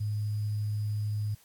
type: tone with sample-and-hold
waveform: sine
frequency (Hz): 105.2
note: G#2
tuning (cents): +23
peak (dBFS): -28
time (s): 0-1.35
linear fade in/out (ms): 10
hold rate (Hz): 4900
effects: white hiss -61 dBFS RMS until 1.44 s + AAC 64 kbps